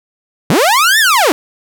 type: linear two-way sweep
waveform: sawtooth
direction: up then down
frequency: 118.4 to 1841 to 261.2 Hz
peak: -4 dBFS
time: 0.5-1.32 s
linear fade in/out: 0 ms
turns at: 0.99 s
effects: none